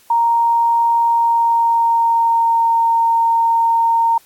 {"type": "tone with pitch glide", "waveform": "sine", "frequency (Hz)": [931, 919.8], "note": ["A#5", "A#5"], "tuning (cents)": [-2, -23], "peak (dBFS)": -11, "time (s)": [0.1, 4.18], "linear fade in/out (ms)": 5, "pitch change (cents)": -21, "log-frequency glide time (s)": [1.09, 2.66], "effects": ["white hiss -50 dBFS RMS until 4.25 s", "AAC 64 kbps"]}